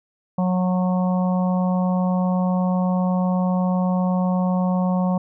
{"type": "harmonic tone", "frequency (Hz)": 182.8, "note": "F#3", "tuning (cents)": -21, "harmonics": [1, 3, 4, 5, 6], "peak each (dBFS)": [-18, -28, -30, -32, -34], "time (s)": [0.38, 5.18], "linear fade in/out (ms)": 5, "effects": []}